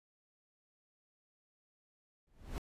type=noise with exponential growth; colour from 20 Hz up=brown; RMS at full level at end=-35 dBFS; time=2.27-2.58 s; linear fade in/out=0 ms; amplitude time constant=66 ms; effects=resampled to 32000 Hz